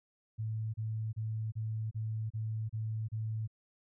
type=tone bursts; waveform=sine; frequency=110 Hz; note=A2; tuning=in tune; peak=-33 dBFS; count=8; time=0.38-3.477 s; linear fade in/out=20 ms; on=360 ms; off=31 ms; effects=none